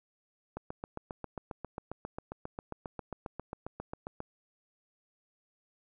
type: click train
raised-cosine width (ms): 1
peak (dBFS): -24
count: 28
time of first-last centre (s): 0.57-4.204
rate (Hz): 7.43
effects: none